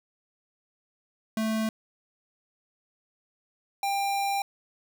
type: tone pair in turn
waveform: square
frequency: 220 / 794.7 Hz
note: A3 / G5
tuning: 0 / +23 cents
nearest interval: octave + minor seventh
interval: 2223 cents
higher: second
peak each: -26 dBFS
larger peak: neither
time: 1.37-1.69 / 3.83-4.42 s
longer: second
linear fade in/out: 2 ms
effects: none